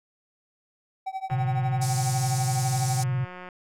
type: tone with tremolo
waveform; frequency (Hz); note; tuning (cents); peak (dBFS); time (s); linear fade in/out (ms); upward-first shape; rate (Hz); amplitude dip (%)
triangle; 765; G5; -42; -24; 1.06-3.03; 10; triangle; 12; 100
type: click train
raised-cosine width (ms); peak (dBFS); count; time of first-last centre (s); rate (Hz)
0.5; -26; 397; 1.3-3.488; 181
type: tone with vibrato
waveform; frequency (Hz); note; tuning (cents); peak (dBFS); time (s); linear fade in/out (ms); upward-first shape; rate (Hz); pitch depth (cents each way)
sine; 128.7; C3; -28; -23; 1.31-3.25; 10; sine; 18; 120
type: band-pass noise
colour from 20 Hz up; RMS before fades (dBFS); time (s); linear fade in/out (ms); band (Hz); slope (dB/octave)
pink; -35; 1.81-3.04; 10; 5300 to 9600; 24
effects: none